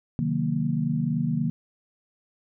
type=chord; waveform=sine; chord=C half-diminished seventh; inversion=none; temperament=equal with one note detuned; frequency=131.95 / 155.56 / 185 / 233.1 Hz; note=C3 / Eb3 / Gb3 / Bb3; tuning=+15 / 0 / 0 / 0 cents; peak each=-31 / -26 / -31 / -27 dBFS; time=0.19-1.5 s; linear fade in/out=0 ms; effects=none